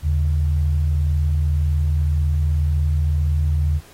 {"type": "tone pair together", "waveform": "sine", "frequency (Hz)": [78.2, 140.1], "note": ["D#2", "C#3"], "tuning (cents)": [9, 19], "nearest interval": "minor seventh", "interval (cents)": 1010, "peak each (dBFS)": [-16, -25], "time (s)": [0.02, 3.81], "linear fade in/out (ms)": 50, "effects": ["pink hiss -48 dBFS RMS until 3.93 s", "AAC 48 kbps"]}